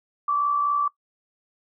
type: tone pair together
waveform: sine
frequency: 1096 / 1160 Hz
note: C#6 / D6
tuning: -20 / -22 cents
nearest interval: minor second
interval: 98 cents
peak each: -32 / -20 dBFS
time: 0.28-0.88 s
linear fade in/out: 5 ms
effects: noise-tail reverb RT60 0.1 s tail -20 dB re dry